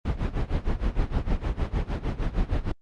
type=noise with tremolo; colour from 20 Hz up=brown; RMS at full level=-23 dBFS; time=0.05-2.72 s; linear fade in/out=5 ms; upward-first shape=sine; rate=6.5 Hz; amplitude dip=85%; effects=low-pass 4000 Hz 12 dB/octave + Opus 32 kbps